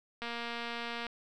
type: click train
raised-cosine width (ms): 0.3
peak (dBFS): -23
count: 200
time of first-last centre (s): 0.22-1.067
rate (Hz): 235
effects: none